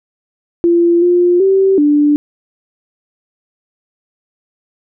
sine tone with pitch steps, 342.6 / 352.9 / 385.9 / 293.9 Hz, F4 / F4 / G4 / D4, -33 / +18 / -27 / +1 cents, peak -7 dBFS, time 0.64-2.16 s, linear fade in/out 0 ms, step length 380 ms, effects none

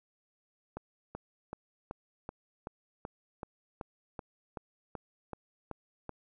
click train, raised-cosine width 1 ms, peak -25 dBFS, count 15, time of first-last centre 0.77-6.093 s, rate 2.63 Hz, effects none

